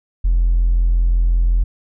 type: tone with hard clipping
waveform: sine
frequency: 42.75 Hz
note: F1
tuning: 36 cents flat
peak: -12 dBFS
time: 0.24-1.64 s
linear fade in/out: 10 ms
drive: 1 dB
effects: none